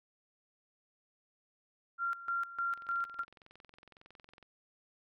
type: tone with tremolo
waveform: sine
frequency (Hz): 1381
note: F6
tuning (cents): -20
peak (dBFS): -31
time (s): 1.98-3.25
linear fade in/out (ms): 50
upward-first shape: square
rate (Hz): 3.3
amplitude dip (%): 80
type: click train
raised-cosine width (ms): 0.3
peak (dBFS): -40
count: 38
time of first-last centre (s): 2.73-4.427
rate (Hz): 21.8
effects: none